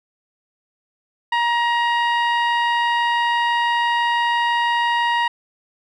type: tone with low-pass filter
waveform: 15% pulse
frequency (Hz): 946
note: A#5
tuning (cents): +25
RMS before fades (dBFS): -19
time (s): 1.32-5.28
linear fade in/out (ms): 5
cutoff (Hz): 2200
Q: 0.53
effects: none